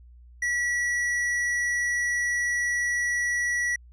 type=tone with hard clipping; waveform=sine; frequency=1939 Hz; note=B6; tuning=32 cents flat; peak=-25 dBFS; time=0.42-3.76 s; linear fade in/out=5 ms; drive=8 dB; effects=added 60 Hz sine -47 dBFS peak until 3.92 s